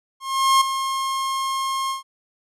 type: tone with ADSR envelope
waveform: 45% pulse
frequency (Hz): 1072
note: C6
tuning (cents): +42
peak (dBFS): -12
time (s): 0.2-2.03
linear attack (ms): 410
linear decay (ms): 9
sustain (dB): -10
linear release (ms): 130
effects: low-pass 12000 Hz 12 dB/octave